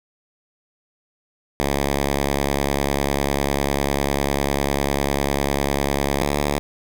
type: tone pair in turn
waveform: 5% pulse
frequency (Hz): 70 / 72.34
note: C#2 / D2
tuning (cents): +18 / -26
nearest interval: minor second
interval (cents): 56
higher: second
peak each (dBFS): -8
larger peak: neither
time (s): 1.6-6.22 / 6.22-6.59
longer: first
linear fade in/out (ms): 0
effects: none